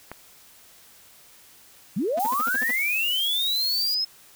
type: click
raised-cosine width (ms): 0.5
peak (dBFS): -20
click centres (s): 0.116
type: linear sweep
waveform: sine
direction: up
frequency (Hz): 155.56 to 5200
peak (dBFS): -22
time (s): 1.96-4.05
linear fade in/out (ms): 10
type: tone bursts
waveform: sawtooth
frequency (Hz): 250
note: B3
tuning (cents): +21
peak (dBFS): -28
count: 8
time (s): 2.17-2.712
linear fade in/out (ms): 5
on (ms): 24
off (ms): 50
type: noise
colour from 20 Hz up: violet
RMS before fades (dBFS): -33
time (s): 2.19-3.95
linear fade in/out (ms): 10
effects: white hiss -52 dBFS RMS until 4.35 s